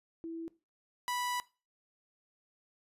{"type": "tone pair in turn", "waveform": ["sine", "sawtooth"], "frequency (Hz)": [329.6, 984.6], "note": ["E4", "B5"], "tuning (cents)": [0, -6], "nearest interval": "octave + perfect fifth", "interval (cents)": 1894, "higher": "second", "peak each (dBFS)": [-38, -29], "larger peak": "second", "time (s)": [[0.24, 0.48], [1.08, 1.4]], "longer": "second", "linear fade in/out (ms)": 0, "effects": ["noise-tail reverb RT60 0.3 s tail -19 dB re dry", "resampled to 32000 Hz"]}